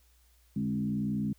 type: tone with frequency modulation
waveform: sine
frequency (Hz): 207.7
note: G#3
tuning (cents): 0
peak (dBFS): -28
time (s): 0.56-1.33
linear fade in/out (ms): 5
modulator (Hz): 61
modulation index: 1
effects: added 60 Hz sine -62 dBFS peak until 1.38 s + white hiss -68 dBFS RMS until 1.38 s